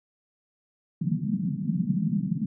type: band-pass noise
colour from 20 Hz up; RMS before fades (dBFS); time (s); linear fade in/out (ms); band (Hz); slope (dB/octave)
pink; -27; 1.01-2.46; 5; 150 to 220; 48
effects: none